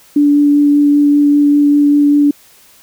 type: tone with vibrato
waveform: sine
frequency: 290 Hz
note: D4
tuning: 22 cents flat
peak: -6 dBFS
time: 0.16-2.31 s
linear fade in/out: 5 ms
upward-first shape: sine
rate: 5.1 Hz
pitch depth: 8 cents each way
effects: white hiss -45 dBFS RMS until 2.82 s